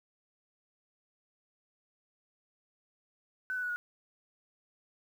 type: tone with pitch steps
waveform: sine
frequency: 1512 / 1490.3 / 1469 / 1447.9 Hz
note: F#6 / F#6 / F#6 / F#6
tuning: +37 / +12 / -13 / -38 cents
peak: -32 dBFS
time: 3.5-3.76 s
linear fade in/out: 0 ms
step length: 65 ms
effects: 10-bit